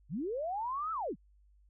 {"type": "linear two-way sweep", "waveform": "sine", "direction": "up then down", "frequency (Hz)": [116.8, 1337, 116.8], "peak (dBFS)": -33, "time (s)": [0.09, 1.16], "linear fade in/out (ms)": 50, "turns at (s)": 0.92, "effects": ["added 50 Hz sine -61 dBFS peak until 1.69 s"]}